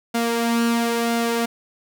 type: tone with flanger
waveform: sawtooth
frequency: 233.1 Hz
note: A#3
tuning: in tune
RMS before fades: -21 dBFS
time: 0.14-1.46 s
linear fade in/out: 10 ms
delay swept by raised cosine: 1.4 to 3.6 ms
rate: 1 Hz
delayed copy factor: +0.5
effects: none